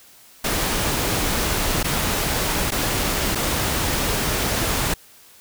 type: noise with dropouts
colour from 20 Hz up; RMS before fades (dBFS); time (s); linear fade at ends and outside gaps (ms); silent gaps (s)
pink; -22; 0.44-4.94; 5; 1.83-1.842 / 2.707-2.718 / 3.35-3.354
effects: white hiss -49 dBFS RMS until 5.4 s